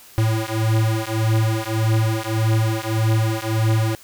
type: beating tone pair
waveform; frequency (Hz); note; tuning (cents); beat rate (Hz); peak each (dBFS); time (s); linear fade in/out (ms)
square; 110 / 111.7; A2 / A2; 0 / +27; 1.7; -21; 0.18-3.95; 0
effects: white hiss -46 dBFS RMS until 4.03 s